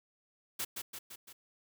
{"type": "noise with echo", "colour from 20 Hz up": "white", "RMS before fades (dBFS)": -36, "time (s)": [0.59, 0.65], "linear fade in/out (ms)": 10, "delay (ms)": 170, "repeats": 4, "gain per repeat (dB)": -4, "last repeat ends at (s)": 1.33, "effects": []}